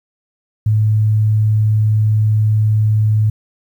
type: tone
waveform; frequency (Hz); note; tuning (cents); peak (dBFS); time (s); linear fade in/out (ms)
sine; 107.6; A2; -38; -10; 0.66-3.3; 5
effects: 8-bit